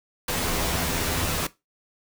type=noise with comb filter; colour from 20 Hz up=pink; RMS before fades=-26 dBFS; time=0.28-1.47 s; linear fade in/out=5 ms; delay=12 ms; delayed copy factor=+0.6; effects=noise-tail reverb RT60 0.2 s tail -17 dB re dry